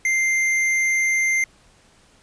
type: tone with hard clipping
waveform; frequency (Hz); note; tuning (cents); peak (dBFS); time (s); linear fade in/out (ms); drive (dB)
triangle; 2093; C7; 0; -19; 0.05-1.44; 2; 13
effects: pink hiss -55 dBFS RMS until 2.22 s + resampled to 22050 Hz